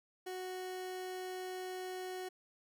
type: tone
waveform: 30% pulse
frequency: 369.4 Hz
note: F#4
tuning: 3 cents flat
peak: -38 dBFS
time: 0.26-2.29 s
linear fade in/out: 10 ms
effects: none